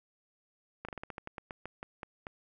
slowing click train, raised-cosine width 0.5 ms, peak -25 dBFS, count 14, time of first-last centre 0.85-2.269 s, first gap 36 ms, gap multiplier 1.17, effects none

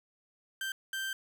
30% pulse tone bursts at uneven times, 1565 Hz, G6, 3 cents flat, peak -31 dBFS, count 2, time 0.61-0.72 / 0.93-1.13 s, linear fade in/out 2 ms, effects none

